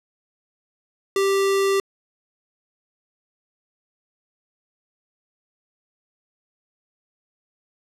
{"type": "tone", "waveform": "square", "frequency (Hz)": 392, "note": "G4", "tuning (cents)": 0, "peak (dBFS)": -18, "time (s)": [1.16, 1.8], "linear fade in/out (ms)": 2, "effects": ["low-pass 12000 Hz 12 dB/octave"]}